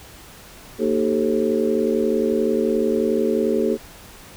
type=harmonic tone with a mistuned harmonic; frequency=77 Hz; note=D#2; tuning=17 cents flat; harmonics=3 / 4 / 5 / 6 / 7; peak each=-23 / -26 / -22 / -22 / -27 dBFS; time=0.78-3.78 s; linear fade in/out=50 ms; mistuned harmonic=6; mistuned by=-99 cents; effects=pink hiss -43 dBFS RMS until 4.36 s